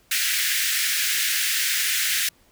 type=high-pass noise; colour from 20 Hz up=pink; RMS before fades=-23 dBFS; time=0.11-2.29 s; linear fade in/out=5 ms; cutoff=1600 Hz; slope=48 dB/octave; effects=pink hiss -59 dBFS RMS until 2.51 s